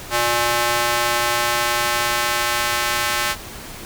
square tone with high-pass filter sweep, 119.2 Hz, A#2, 39 cents sharp, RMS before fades -20 dBFS, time 0.1-3.36 s, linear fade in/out 50 ms, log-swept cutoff 740 to 1300 Hz, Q 0.85, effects pink hiss -35 dBFS RMS until 3.85 s

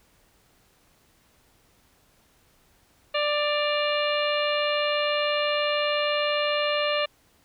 harmonic tone with a mistuned harmonic, 591 Hz, D5, 11 cents sharp, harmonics 1 / 2 / 3 / 4 / 5 / 6 / 7, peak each -25 / -30 / -33 / -32 / -30 / -36 / -36 dBFS, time 3.14-7.06 s, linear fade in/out 10 ms, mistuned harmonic 5, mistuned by -70 cents, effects pink hiss -62 dBFS RMS until 7.44 s

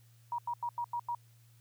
sine tone bursts, 953 Hz, A#5, 38 cents sharp, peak -32 dBFS, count 6, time 0.32-1.149 s, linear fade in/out 2 ms, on 64 ms, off 89 ms, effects added 116 Hz sine -59 dBFS peak until 1.6 s + white hiss -69 dBFS RMS until 1.6 s

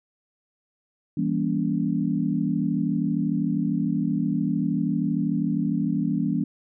sine chord, E diminished seventh, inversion none, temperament just, 164.81 / 197.78 / 237.3 / 284.8 Hz, E3 / G3 / Bb3 / Db4, 0 / +16 / +31 / +47 cents, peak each -27 dBFS, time 1.17-6.44 s, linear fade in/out 5 ms, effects none

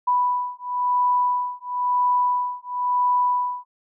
sine beating tone pair, 987.8 / 988.78 Hz, B5 / B5, 0 / +2 cents, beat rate 0.98 Hz, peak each -22 dBFS, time 0.07-3.65 s, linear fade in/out 10 ms, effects none

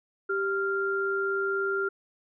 sine tone pair together, 391.4 / 1392 Hz, G4 / F6, -3 / -6 cents, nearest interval octave + minor seventh, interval 2197 cents, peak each -28 dBFS, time 0.29-1.89 s, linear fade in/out 10 ms, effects none

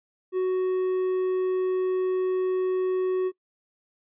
triangle tone, 371.1 Hz, F#4, 5 cents sharp, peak -20 dBFS, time 0.32-3.32 s, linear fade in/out 50 ms, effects noise-tail reverb RT60 0.1 s tail -23 dB re dry + resampled to 8000 Hz

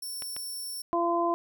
5% pulse tone, 5430 Hz, F8, 50 cents flat, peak -29 dBFS, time 0.02-0.82 s, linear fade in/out 5 ms
clicks, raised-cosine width 0.3 ms, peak -24 dBFS, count 2, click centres 0.222 / 0.365 s
harmonic tone, 341.9 Hz, F4, 37 cents flat, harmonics 1 / 2 / 3, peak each -28 / -28 / -28 dBFS, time 0.93-1.34 s, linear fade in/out 0 ms
effects none

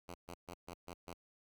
5% pulse tone bursts, 87.6 Hz, F2, 6 cents sharp, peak -35 dBFS, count 6, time 0.08-1.138 s, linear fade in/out 10 ms, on 68 ms, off 130 ms, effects none

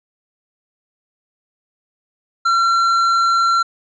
sine tone with tanh clipping, 1362 Hz, F6, 44 cents flat, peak -14 dBFS, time 2.45-3.63 s, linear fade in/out 10 ms, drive 10 dB, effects resampled to 16000 Hz

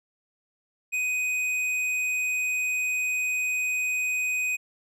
sine tone with hard clipping, 2500 Hz, D#7, 8 cents sharp, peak -26 dBFS, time 0.92-4.57 s, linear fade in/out 20 ms, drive 8 dB, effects none

